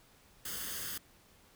white noise with comb filter, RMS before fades -40 dBFS, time 0.45-0.98 s, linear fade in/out 5 ms, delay 0.62 ms, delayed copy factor +0.65, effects pink hiss -63 dBFS RMS until 1.55 s

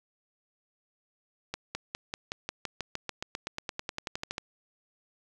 accelerating click train, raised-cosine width 0.2 ms, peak -16 dBFS, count 23, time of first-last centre 1.54-4.381 s, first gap 210 ms, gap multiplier 0.95, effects none

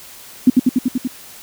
sine tone with echo, 252.6 Hz, B3, 39 cents sharp, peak -4 dBFS, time 0.47-0.5 s, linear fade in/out 5 ms, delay 96 ms, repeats 6, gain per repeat -2 dB, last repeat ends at 1.076 s, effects white hiss -39 dBFS RMS until 1.42 s

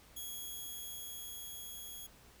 5% pulse tone with level ramp, 3322 Hz, G#7, in tune, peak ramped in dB -33 to -37 dBFS, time 0.16-2.07 s, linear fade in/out 10 ms, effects added 60 Hz sine -65 dBFS peak until 2.4 s + pink hiss -61 dBFS RMS until 2.4 s

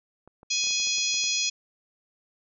clicks, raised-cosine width 1 ms, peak -35 dBFS, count 10, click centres 0.276 / 0.431 / 0.64 / 0.671 / 0.707 / 0.801 / 0.872 / 0.983 / 1.143 / 1.24 s
harmonic tone, 835 Hz, G#5, 9 cents sharp, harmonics 3 / 4 / 5 / 6 / 7 / 8, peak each -31 / -31 / -31 / -31 / -31 / -31 dBFS, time 0.5-1.5 s, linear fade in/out 10 ms
effects none

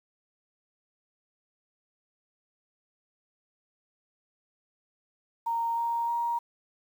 sine tone with pitch steps, 926 / 933 / 940 Hz, A#5 / A#5 / A#5, -12 / +1 / +14 cents, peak -26 dBFS, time 5.46-6.39 s, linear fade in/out 10 ms, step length 310 ms, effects 9-bit

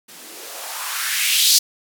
violet noise with band-pass filter sweep, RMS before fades -21 dBFS, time 0.08-1.59 s, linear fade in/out 10 ms, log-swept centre 200 to 4800 Hz, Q 2.6, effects none

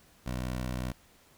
15% pulse tone, 62.5 Hz, B1, 21 cents sharp, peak -26 dBFS, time 0.26-0.92 s, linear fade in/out 5 ms, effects pink hiss -61 dBFS RMS until 1.37 s

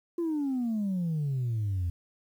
sine exponential sweep, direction down, 349.2 to 84.4 Hz, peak -25 dBFS, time 0.18-1.9 s, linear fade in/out 5 ms, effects tanh soft clip ceiling -25 dBFS + 10-bit

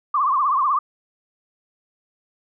sine tone with vibrato, 1115 Hz, C#6, 10 cents sharp, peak -16 dBFS, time 0.14-0.79 s, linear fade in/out 5 ms, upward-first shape triangle, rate 16 Hz, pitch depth 170 cents each way, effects none

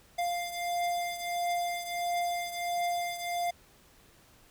square beating tone pair, 698.5 / 700 Hz, F5 / F5, 0 / +4 cents, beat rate 1.5 Hz, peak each -32 / -37 dBFS, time 0.18-3.51 s, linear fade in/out 10 ms, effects pink hiss -60 dBFS RMS until 4.5 s

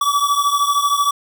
square beating tone pair, 1142 / 1155 Hz, D6 / D6, -49 / -29 cents, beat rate 13 Hz, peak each -17 / -20 dBFS, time 0.01-1.11 s, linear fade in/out 5 ms, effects none

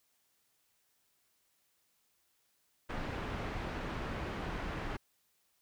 pink low-pass noise, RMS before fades -39 dBFS, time 2.89-4.97 s, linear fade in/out 10 ms, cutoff 2200 Hz, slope 12 dB/octave, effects white hiss -75 dBFS RMS until 5.61 s

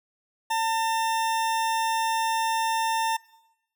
40% pulse tone, 900 Hz, A5, 39 cents sharp, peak -22 dBFS, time 0.5-3.17 s, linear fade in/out 10 ms, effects noise-tail reverb RT60 0.9 s tail -21 dB re dry

